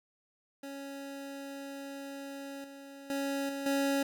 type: tone with level steps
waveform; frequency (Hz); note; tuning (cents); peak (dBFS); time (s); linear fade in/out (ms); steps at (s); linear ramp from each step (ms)
25% pulse; 277.2; C#4; 0; -37 / -43 / -28 / -32 / -24; 0.63-4.03; 5; 2.64 / 3.1 / 3.49 / 3.66; 2
effects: none